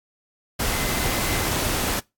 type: tone in noise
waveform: sine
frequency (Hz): 2054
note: C7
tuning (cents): -33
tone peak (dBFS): -34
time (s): 0.72-1.47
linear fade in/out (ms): 10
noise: pink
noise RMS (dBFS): -24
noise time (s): 0.59-2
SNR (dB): -13
effects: noise-tail reverb RT60 0.2 s tail -22 dB re dry + AAC 64 kbps